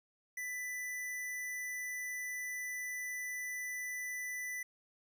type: tone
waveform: square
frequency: 1989 Hz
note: B6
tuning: 12 cents sharp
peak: -39 dBFS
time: 0.37-4.63 s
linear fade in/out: 5 ms
effects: none